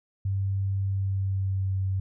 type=tone with pitch glide; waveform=sine; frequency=97.5 to 95.55 Hz; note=G2 to G2; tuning=-9 to -44 cents; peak=-24 dBFS; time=0.25-2 s; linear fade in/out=5 ms; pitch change=-35 cents; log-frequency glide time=0.85-1.79 s; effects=none